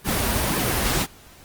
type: noise with flanger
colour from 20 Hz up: pink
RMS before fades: -22 dBFS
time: 0.04-1.07 s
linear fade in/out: 50 ms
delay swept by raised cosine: 1.4 to 6.9 ms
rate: 1.9 Hz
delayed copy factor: -0.7
effects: pink hiss -48 dBFS RMS until 1.44 s + Opus 32 kbps